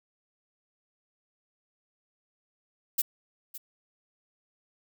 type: noise with echo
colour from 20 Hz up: violet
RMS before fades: -25 dBFS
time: 2.98-3.02 s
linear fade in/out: 10 ms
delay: 560 ms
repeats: 1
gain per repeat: -15 dB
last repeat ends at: 3.58 s
effects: none